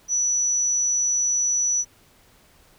sine tone, 5920 Hz, F#8, in tune, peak -19 dBFS, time 0.08-1.85 s, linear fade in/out 50 ms, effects pink hiss -56 dBFS RMS until 2.78 s

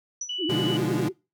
sine tone with exponential decay, 5920 Hz, F#8, in tune, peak -26 dBFS, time 0.21-0.39 s, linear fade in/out 5 ms, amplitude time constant 39 ms
sine tone, 2960 Hz, F#7, in tune, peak -28 dBFS, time 0.29-0.77 s, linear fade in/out 5 ms
sine tone with vibrato, 339.4 Hz, F4, 49 cents flat, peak -25 dBFS, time 0.38-1.13 s, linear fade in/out 50 ms, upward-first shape triangle, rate 10 Hz, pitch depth 260 cents each way
35% pulse chord, B diminished seventh, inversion none, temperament equal, 123.47 / 146.83 / 174.61 / 207.7 Hz, B2 / D3 / F3 / Ab3, 0 / 0 / 0 / 0 cents, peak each -29 / -29 / -31 / -30 dBFS, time 0.49-1.09 s, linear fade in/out 10 ms
effects noise-tail reverb RT60 0.3 s tail -26 dB re dry

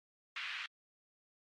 white band-pass noise, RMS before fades -42 dBFS, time 0.36-0.66 s, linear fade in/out 2 ms, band 1400 to 3000 Hz, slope 24 dB/octave, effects MP3 64 kbps

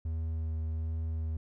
triangle tone with vibrato, 80 Hz, D#2, 49 cents sharp, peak -29 dBFS, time 0.05-1.37 s, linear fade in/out 5 ms, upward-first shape sine, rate 1.3 Hz, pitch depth 12 cents each way, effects none

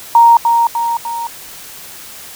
sine tone with echo, 932.3 Hz, A#5, in tune, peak -3 dBFS, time 0.15-0.37 s, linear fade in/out 2 ms, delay 300 ms, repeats 3, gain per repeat -5 dB, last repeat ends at 1.27 s, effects white hiss -33 dBFS RMS until 2.35 s

